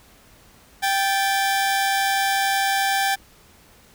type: tone pair together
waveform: sawtooth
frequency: 784 / 1741.3 Hz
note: G5 / A6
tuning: 0 / -18 cents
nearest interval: octave + major second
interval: 1382 cents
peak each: -16 / -22 dBFS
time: 0.82-3.16 s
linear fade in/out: 20 ms
effects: pink hiss -52 dBFS RMS until 3.94 s